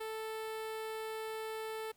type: tone with notch filter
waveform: sawtooth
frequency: 440 Hz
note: A4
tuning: in tune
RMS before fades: -41 dBFS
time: 0-1.92 s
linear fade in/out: 10 ms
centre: 6200 Hz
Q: 1.5
effects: pink hiss -70 dBFS RMS until 1.96 s